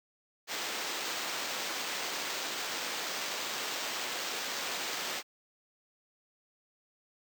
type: noise with sample-and-hold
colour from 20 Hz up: violet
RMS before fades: -36 dBFS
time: 0.47-5.23 s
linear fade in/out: 50 ms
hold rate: 11025 Hz
effects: high-pass 300 Hz 12 dB/octave